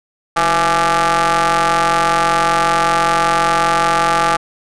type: ring-modulated tone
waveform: sawtooth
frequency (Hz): 172.1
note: F3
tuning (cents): -25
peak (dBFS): -5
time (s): 0.36-4.37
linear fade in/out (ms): 10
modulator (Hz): 1010
effects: resampled to 24000 Hz